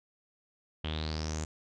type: tone with low-pass filter sweep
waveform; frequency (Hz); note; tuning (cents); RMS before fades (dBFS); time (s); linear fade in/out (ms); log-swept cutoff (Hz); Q
sawtooth; 78; D#2; +5; -35; 0.84-1.45; 5; 3100 to 7300; 7.8
effects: none